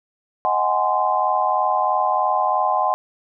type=chord; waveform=sine; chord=Ab dominant seventh; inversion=second; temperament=just; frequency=623 / 747.5 / 830.6 / 1038.3 Hz; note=Eb5 / Gb5 / Ab5 / C6; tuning=+2 / +17 / 0 / -14 cents; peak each=-25 / -21 / -22 / -21 dBFS; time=0.45-2.94 s; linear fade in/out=0 ms; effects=none